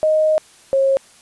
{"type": "tone pair in turn", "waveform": "sine", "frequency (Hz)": [622.3, 541], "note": ["D#5", "C#5"], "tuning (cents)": [0, -42], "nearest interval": "major second", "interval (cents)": 242, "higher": "first", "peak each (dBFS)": -12, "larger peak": "neither", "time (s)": [[0.03, 0.38], [0.73, 0.97]], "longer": "first", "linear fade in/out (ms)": 0, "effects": ["white hiss -48 dBFS RMS until 1.21 s", "resampled to 24000 Hz"]}